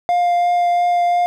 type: tone with vibrato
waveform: triangle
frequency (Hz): 703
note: F5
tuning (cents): +11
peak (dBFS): -11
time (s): 0.09-1.26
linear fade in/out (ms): 0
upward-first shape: triangle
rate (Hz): 2.9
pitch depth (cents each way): 10
effects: none